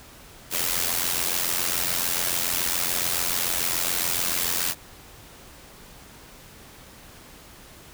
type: noise with amplitude modulation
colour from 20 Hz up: white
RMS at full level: -22 dBFS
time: 0.5-4.75 s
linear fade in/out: 50 ms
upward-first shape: sine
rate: 87 Hz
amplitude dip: 75%
effects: pink hiss -47 dBFS RMS until 7.93 s